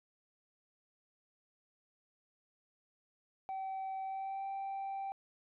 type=tone with pitch glide; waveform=sine; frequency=768 to 781.9 Hz; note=G5 to G5; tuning=-36 to -5 cents; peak=-35 dBFS; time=3.49-5.12 s; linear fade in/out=0 ms; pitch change=+31 cents; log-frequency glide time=4.03-4.46 s; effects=tanh soft clip ceiling -36 dBFS